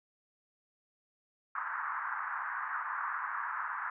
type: band-pass noise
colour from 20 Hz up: pink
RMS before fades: -37 dBFS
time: 1.55-3.9 s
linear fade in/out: 5 ms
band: 970 to 1700 Hz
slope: 48 dB/octave
effects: none